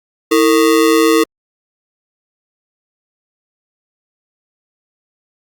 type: ring-modulated tone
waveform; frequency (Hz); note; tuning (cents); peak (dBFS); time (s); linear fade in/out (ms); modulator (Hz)
square; 390; G4; -9; -6; 0.31-1.24; 10; 64.2
effects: Opus 48 kbps